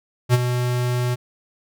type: tone with ADSR envelope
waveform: square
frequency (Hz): 123.47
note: B2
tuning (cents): 0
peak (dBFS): -11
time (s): 0.29-1.16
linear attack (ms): 49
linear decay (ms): 30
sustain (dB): -9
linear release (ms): 26
effects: none